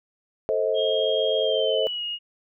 sine chord, A diminished, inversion none, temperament just, 440 / 528 / 633.6 Hz, A4 / C5 / Eb5, 0 / +16 / +31 cents, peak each -25 dBFS, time 0.49-1.87 s, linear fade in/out 0 ms
sine tone with pitch glide, 3238 to 2868 Hz, G#7 to F7, -45 to +45 cents, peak -27 dBFS, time 0.74-2.19 s, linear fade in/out 50 ms, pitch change -210 cents, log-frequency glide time 1.41-2.04 s
effects none

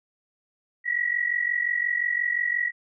sine tone pair together, 1907 / 1952.7 Hz, A#6 / B6, +39 / -20 cents, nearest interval unison, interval 41 cents, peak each -25 / -26 dBFS, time 0.84-2.72 s, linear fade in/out 50 ms, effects none

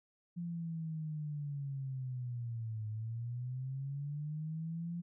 sine linear two-way sweep, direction down then up, 173.9 to 106.9 to 173.9 Hz, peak -37 dBFS, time 0.36-5.02 s, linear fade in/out 20 ms, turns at 2.88 s, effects none

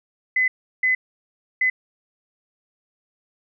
sine tone bursts at uneven times, 2025 Hz, B6, 43 cents sharp, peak -16 dBFS, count 3, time 0.36-0.48 / 0.83-0.95 / 1.61-1.7 s, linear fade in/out 5 ms, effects none

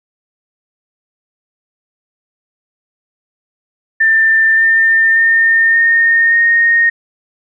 sine tone with pitch steps, 1787 / 1803.6 / 1820.3 / 1837.2 / 1854.3 Hz, A6 / A6 / A#6 / A#6 / A#6, +26 / +42 / -42 / -26 / -10 cents, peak -7 dBFS, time 4-6.9 s, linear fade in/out 10 ms, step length 580 ms, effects none

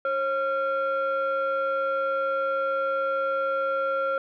sine tone pair together, 541 / 1376.7 Hz, C#5 / F6, -42 / -25 cents, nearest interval octave + major third, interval 1617 cents, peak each -24 / -25 dBFS, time 0.05-4.18 s, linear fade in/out 2 ms, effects tanh soft clip ceiling -19 dBFS

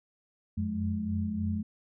sine tone cluster, 88.6 / 91.9 / 180.4 / 212.4 Hz, F2 / F#2 / F#3 / G#3, +25 / -11 / -44 / +39 cents, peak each -34 / -37 / -39 / -31 dBFS, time 0.57-1.63 s, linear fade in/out 10 ms, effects none

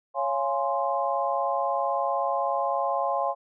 sine chord, Db major seventh, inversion none, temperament equal with one note detuned, 554.4 / 690.4 / 830.6 / 1046.5 Hz, Db5 / F5 / Ab5 / C6, 0 / -20 / 0 / 0 cents, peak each -29 dBFS, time 0.14-3.35 s, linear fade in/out 50 ms, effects none

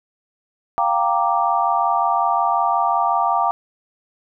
sine chord, G minor seventh, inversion third, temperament equal, 698.5 / 784 / 932.3 / 1174.7 Hz, F5 / G5 / Bb5 / D6, 0 / 0 / 0 / 0 cents, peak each -21 dBFS, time 0.78-3.51 s, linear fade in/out 0 ms, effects none

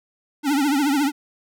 square tone with vibrato, 284.5 Hz, C#4, 45 cents sharp, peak -18 dBFS, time 0.43-1.12 s, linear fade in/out 50 ms, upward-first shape triangle, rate 14 Hz, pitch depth 140 cents each way, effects none

